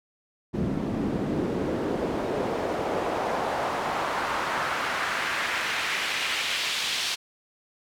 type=noise with band-pass filter sweep; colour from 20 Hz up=pink; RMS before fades=-28 dBFS; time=0.53-7.16 s; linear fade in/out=20 ms; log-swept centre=200 to 3800 Hz; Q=1.4; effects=none